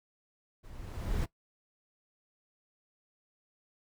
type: noise with level ramp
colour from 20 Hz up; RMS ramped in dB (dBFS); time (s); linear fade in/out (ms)
brown; -49 to -29; 0.63-1.26; 20
effects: noise-tail reverb RT60 0.1 s tail -18 dB re dry